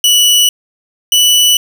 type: tone pair in turn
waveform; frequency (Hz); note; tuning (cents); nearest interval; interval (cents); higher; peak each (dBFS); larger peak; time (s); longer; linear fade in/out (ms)
sawtooth; 2950 / 2965; F#7 / F#7; -6 / +3; unison; 9; second; -3; neither; 0.04-0.49 / 1.12-1.57; neither; 2
effects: none